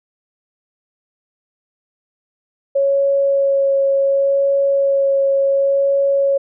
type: tone with vibrato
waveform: sine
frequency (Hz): 552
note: C#5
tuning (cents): -7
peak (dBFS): -12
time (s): 2.75-6.38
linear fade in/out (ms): 10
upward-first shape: sine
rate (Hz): 0.69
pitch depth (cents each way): 10
effects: none